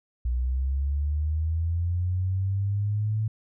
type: linear sweep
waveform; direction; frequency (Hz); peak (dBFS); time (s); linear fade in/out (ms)
sine; up; 59.7 to 110; -23; 0.25-3.28; 5
effects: none